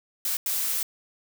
blue noise bursts at uneven times, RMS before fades -27 dBFS, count 2, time 0.25-0.37 / 0.46-0.83 s, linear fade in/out 2 ms, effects none

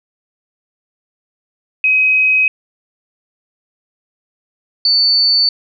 sine tone pair in turn, 2531 / 4500 Hz, D#7 / C#8, +29 / +25 cents, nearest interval minor seventh, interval 996 cents, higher second, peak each -9 dBFS, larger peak neither, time 1.84-2.48 / 4.85-5.49 s, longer neither, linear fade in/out 2 ms, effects none

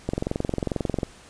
click train, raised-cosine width 2 ms, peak -11 dBFS, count 22, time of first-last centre 0.09-1.032 s, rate 22.3 Hz, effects pink hiss -49 dBFS RMS until 1.29 s + resampled to 22050 Hz

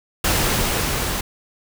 pink noise with level ramp, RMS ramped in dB -18 to -24 dBFS, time 0.24-1.21 s, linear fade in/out 5 ms, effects none

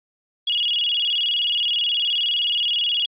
sine tone with vibrato, 3097 Hz, G7, 22 cents flat, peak -18 dBFS, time 0.47-3.06 s, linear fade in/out 5 ms, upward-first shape square, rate 19 Hz, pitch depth 130 cents each way, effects resampled to 8000 Hz

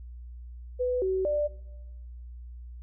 sine tone with pitch steps, 498.5 / 378.1 / 591 Hz, B4 / F#4 / D5, +16 / +38 / +11 cents, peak -24 dBFS, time 0.79-1.48 s, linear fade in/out 20 ms, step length 230 ms, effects noise-tail reverb RT60 1.0 s tail -20 dB re dry + added 60 Hz sine -40 dBFS peak until 2.82 s

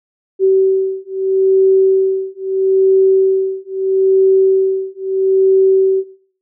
sine beating tone pair, 382.4 / 383.17 Hz, G4 / G4, -43 / -39 cents, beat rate 0.77 Hz, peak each -13 dBFS, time 0.39-6.04 s, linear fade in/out 50 ms, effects noise-tail reverb RT60 0.6 s tail -18 dB re dry

